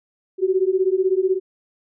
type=beating tone pair; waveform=sine; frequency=368.6 / 384.6 Hz; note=F#4 / G4; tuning=-7 / -33 cents; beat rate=16 Hz; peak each=-19 dBFS; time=0.38-1.4 s; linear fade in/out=50 ms; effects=none